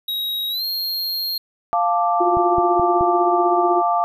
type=tone with pitch glide; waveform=square; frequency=3813 to 4231 Hz; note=A#7 to C8; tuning=+38 to +19 cents; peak=-22 dBFS; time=0.08-1.38 s; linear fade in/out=5 ms; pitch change=+181 cents; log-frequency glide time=0.5-0.64 s
type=chord; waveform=sine; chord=D minor; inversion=first; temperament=equal; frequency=698.5 / 880 / 1174.7 Hz; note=F5 / A5 / D6; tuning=0 / 0 / 0 cents; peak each=-18 / -22 / -21 dBFS; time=1.73-4.04 s; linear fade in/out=0 ms
type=tone with tremolo; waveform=sine; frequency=354 Hz; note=F4; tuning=23 cents sharp; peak=-15 dBFS; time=2.2-3.82 s; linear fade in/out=10 ms; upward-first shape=triangle; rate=16 Hz; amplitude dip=75%
type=click train; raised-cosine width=5 ms; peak=-17 dBFS; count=4; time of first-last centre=2.37-3.01 s; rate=4.69 Hz
effects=none